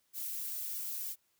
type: noise with flanger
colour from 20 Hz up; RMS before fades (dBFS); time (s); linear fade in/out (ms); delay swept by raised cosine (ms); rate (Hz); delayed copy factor
violet; -39; 0.13-1.16; 50; 1.7 to 3.5; 3.2; +0.8
effects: white hiss -75 dBFS RMS until 1.39 s